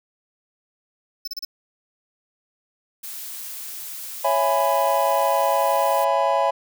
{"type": "tone bursts", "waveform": "square", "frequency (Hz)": 5274, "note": "E8", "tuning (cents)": 0, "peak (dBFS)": -27, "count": 4, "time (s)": [1.25, 1.45], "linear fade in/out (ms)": 5, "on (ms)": 26, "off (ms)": 32}
{"type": "noise", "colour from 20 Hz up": "blue", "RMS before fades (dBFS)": -34, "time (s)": [3.03, 6.05], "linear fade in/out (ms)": 10}
{"type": "chord", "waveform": "triangle", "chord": "C# minor seventh", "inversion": "none", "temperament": "just", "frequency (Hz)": [554.4, 665.2, 831.5, 997.9], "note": ["C#5", "E5", "G#5", "B5"], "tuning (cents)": [0, 16, 2, 18], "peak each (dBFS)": -21, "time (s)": [4.24, 6.51], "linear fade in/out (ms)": 10}
{"effects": []}